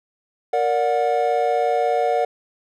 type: chord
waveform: triangle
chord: Bb augmented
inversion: none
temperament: just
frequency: 466.2 / 582.7 / 728.4 Hz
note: Bb4 / D5 / F#5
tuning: 0 / -14 / -27 cents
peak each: -20 / -21 / -18 dBFS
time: 0.53-2.25 s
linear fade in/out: 5 ms
effects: none